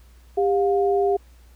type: tone pair together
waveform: sine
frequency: 398.5 / 710 Hz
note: G4 / F5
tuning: +28 / +28 cents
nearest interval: minor seventh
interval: 1000 cents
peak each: -18 / -23 dBFS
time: 0.37-1.17 s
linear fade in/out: 10 ms
effects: added 60 Hz sine -47 dBFS peak until 1.55 s + pink hiss -59 dBFS RMS until 1.55 s